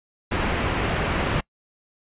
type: low-pass noise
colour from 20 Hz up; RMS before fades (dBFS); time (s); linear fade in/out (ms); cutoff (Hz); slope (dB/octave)
pink; -24; 0.31-1.41; 10; 3000; 24
effects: noise-tail reverb RT60 0.1 s tail -26 dB re dry + resampled to 8000 Hz